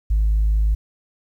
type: tone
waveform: sine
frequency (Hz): 52.8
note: G#1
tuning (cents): +29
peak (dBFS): -13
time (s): 0.1-0.75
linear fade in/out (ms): 10
effects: tanh soft clip ceiling -12 dBFS + 9-bit